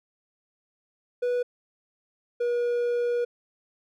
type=tone pair in turn; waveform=triangle; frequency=490.1 / 480.6 Hz; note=B4 / B4; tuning=-13 / -47 cents; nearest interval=unison; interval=34 cents; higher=first; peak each=-21 dBFS; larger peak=neither; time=1.22-1.43 / 2.4-3.25 s; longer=second; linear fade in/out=10 ms; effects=none